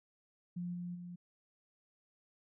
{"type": "tone with level steps", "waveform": "sine", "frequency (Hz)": 176.1, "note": "F3", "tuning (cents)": 15, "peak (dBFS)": [-37, -39, -44], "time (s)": [0.56, 1.16], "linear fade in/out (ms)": 10, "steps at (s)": [0.73, 0.94], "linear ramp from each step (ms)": 20, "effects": []}